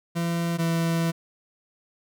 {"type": "tone pair in turn", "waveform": "40% pulse", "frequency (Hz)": [169.3, 166.2], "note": ["E3", "E3"], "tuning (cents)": [46, 15], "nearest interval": "unison", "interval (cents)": 31, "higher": "first", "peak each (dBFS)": [-23, -21], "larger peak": "second", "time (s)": [[0.15, 0.58], [0.58, 1.12]], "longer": "second", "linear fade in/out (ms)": 20, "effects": []}